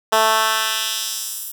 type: tone with high-pass filter sweep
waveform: 10% pulse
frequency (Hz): 220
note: A3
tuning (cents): 0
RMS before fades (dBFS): -20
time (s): 0.12-1.52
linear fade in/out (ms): 10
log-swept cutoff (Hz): 600 to 12000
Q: 0.99
effects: none